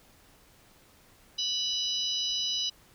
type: harmonic tone with a mistuned harmonic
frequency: 986 Hz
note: B5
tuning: 3 cents flat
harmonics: 3 / 4 / 5 / 6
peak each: -32 / -32 / -34 / -39 dBFS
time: 1.38-2.7 s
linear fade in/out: 10 ms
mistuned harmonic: 5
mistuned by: +24 cents
effects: pink hiss -59 dBFS RMS until 2.94 s